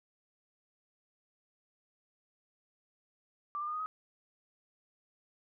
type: tone with pitch steps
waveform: sine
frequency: 1174.7 / 1196.6 / 1218.9 / 1241.7 / 1264.8 Hz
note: D6 / D6 / D#6 / D#6 / D#6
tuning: 0 / +32 / -36 / -4 / +28 cents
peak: -34 dBFS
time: 3.55-3.86 s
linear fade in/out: 0 ms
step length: 62 ms
effects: none